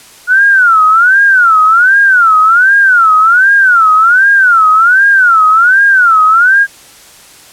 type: tone with vibrato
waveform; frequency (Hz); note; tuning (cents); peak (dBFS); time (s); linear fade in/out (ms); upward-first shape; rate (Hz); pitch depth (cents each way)
sine; 1430; F6; +41; -3; 0.27-6.67; 50; sine; 1.3; 220
effects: white hiss -37 dBFS RMS until 7.52 s + low-pass 11000 Hz 12 dB/octave